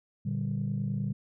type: chord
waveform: sine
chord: G minor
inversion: first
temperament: equal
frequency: 116.54 / 146.83 / 196 Hz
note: Bb2 / D3 / G3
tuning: 0 / 0 / 0 cents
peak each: -32 dBFS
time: 0.25-1.13 s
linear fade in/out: 10 ms
effects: tanh soft clip ceiling -22 dBFS